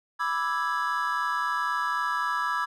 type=chord; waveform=triangle; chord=E dominant seventh; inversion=second; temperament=equal; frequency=987.8 / 1174.7 / 1318.5 / 1661.2 Hz; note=B5 / D6 / E6 / G#6; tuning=0 / 0 / 0 / 0 cents; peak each=-29 dBFS; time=0.19-2.66 s; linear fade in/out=20 ms; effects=none